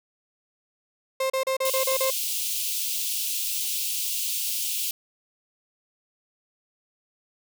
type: tone bursts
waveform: 35% pulse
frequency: 528 Hz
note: C5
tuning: 16 cents sharp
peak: -21 dBFS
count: 7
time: 1.2-2.104 s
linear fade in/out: 5 ms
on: 100 ms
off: 34 ms
type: high-pass noise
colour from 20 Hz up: white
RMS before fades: -28 dBFS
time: 1.65-4.91 s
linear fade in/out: 2 ms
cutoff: 2600 Hz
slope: 48 dB/octave
effects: none